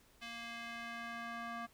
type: tone with band-pass filter sweep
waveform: square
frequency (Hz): 233.1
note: A#3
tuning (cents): 0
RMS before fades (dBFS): -45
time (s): 0.21-1.67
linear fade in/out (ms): 20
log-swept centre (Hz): 2800 to 1200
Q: 1.4
effects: pink hiss -67 dBFS RMS until 1.73 s